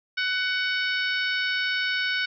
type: harmonic tone with a mistuned harmonic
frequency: 747 Hz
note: F#5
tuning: 16 cents sharp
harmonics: 2 / 3 / 4 / 5 / 6 / 7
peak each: -26 / -30 / -32 / -34 / -36 / -37 dBFS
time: 0.17-2.26 s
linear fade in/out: 10 ms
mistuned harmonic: 7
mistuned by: +30 cents
effects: none